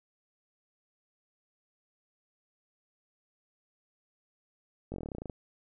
slowing click train, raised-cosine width 2 ms, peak -25 dBFS, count 14, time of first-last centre 4.92-5.298 s, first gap 20 ms, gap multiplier 1.06, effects none

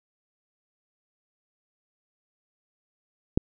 click, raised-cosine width 3 ms, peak -7 dBFS, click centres 3.375 s, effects none

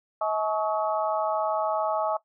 harmonic tone with a mistuned harmonic, 213.1 Hz, G#3, 45 cents sharp, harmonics 3 / 4 / 5 / 6, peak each -27 / -29 / -31 / -33 dBFS, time 0.21-2.17 s, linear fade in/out 5 ms, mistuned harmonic 5, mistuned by +78 cents, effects noise-tail reverb RT60 0.1 s tail -17 dB re dry

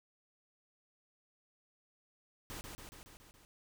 pink noise with echo, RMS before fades -45 dBFS, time 2.5-2.61 s, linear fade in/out 0 ms, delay 140 ms, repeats 6, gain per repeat -3 dB, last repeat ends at 3.45 s, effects none

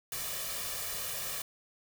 white noise with comb filter, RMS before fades -37 dBFS, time 0.12-1.42 s, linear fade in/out 2 ms, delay 1.7 ms, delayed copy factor +0.65, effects none

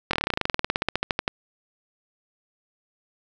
slowing click train, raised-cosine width 0.3 ms, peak -6 dBFS, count 25, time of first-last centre 0.11-1.279 s, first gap 23 ms, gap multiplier 1.06, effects none

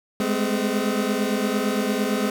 25% pulse tone cluster, 204.7 / 213.5 / 255.9 Hz, G#3 / G#3 / C4, -25 / +48 / -38 cents, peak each -22 dBFS, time 0.2-2.3 s, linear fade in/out 2 ms, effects none

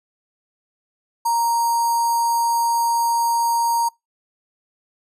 square tone with notch filter, 932.3 Hz, A#5, in tune, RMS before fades -19 dBFS, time 1.25-3.89 s, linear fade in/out 10 ms, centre 2800 Hz, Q 0.6, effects noise-tail reverb RT60 0.2 s tail -26 dB re dry + resampled to 32000 Hz

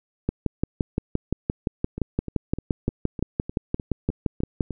two click trains, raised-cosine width 3 ms, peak -9 / -18 dBFS, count 26 / 10, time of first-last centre 0.29-4.608 / 1.98-4.707 s, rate 5.79 / 3.3 Hz, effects none

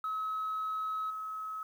sine tone with level steps, 1284 Hz, E6, 46 cents flat, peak -31 / -36 dBFS, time 0.04-1.63 s, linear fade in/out 2 ms, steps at 1.1 s, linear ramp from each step 5 ms, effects tanh soft clip ceiling -28 dBFS + 10-bit

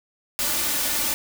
white noise with comb filter, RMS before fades -24 dBFS, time 0.39-1.14 s, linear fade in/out 0 ms, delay 3.4 ms, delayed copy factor +0.65, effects none

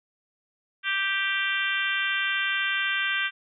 harmonic tone, 392 Hz, G4, in tune, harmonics 3 / 4 / 5 / 6 / 7 / 8 / 9, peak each -36 / -27 / -32 / -32 / -32 / -33 / -37 dBFS, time 0.83-3.31 s, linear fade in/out 50 ms, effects none

